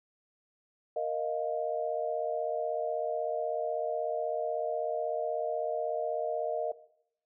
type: chord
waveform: sine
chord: Bb suspended fourth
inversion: none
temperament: equal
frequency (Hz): 466.2 / 622.3 / 698.5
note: Bb4 / Eb5 / F5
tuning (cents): 0 / 0 / 0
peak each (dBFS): -35 / -32 / -35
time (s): 0.96-6.72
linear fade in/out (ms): 5
effects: noise-tail reverb RT60 0.7 s tail -17 dB re dry